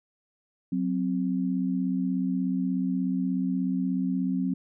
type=tone pair together; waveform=sine; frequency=184.98 / 261.6 Hz; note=F#3 / C4; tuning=0 / 0 cents; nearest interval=tritone; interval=600 cents; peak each=-27 dBFS; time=0.72-4.54 s; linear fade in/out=5 ms; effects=none